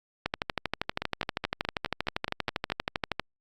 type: two click trains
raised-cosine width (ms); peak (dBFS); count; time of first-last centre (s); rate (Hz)
0.3; -11 / -14; 38 / 9; 0.26-3.197 / 1.02-2.701; 12.6 / 4.76
effects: Opus 48 kbps